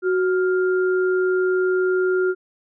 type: tone pair together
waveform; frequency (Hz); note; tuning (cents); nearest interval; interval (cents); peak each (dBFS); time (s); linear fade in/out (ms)
sine; 370 / 1401.8; F#4 / F6; 0 / +6; octave + major seventh; 2306; -17 / -26; 0.02-2.35; 50
effects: none